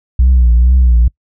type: tone with vibrato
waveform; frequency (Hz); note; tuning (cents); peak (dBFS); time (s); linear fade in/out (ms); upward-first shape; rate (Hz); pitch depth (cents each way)
sine; 61.1; B1; -18; -3; 0.19-1.08; 5; triangle; 2.2; 100
effects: noise-tail reverb RT60 0.1 s tail -26 dB re dry + tanh soft clip ceiling -3 dBFS